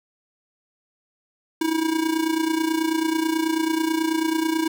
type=tone with amplitude modulation; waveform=square; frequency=321.3 Hz; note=E4; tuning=44 cents flat; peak=-18 dBFS; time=1.61-4.68 s; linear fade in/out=5 ms; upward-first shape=sine; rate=29.2 Hz; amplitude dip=70%; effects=none